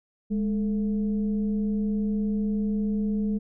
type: tone with frequency modulation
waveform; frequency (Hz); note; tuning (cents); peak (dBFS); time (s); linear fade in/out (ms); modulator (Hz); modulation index
sine; 207.7; G#3; 0; -23; 0.3-3.39; 20; 236; 0.41
effects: none